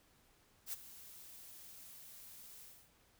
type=noise with ADSR envelope; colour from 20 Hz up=blue; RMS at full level=-40 dBFS; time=0.66-2.91 s; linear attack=70 ms; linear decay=20 ms; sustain=-15 dB; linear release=290 ms; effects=pink hiss -70 dBFS RMS until 3.19 s